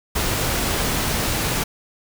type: noise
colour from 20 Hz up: pink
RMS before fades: -22 dBFS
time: 0.15-1.64 s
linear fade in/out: 10 ms
effects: none